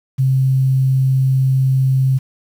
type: tone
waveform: sine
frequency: 132.3 Hz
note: C3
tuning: 20 cents sharp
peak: -11 dBFS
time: 0.18-2.19 s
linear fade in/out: 20 ms
effects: 7-bit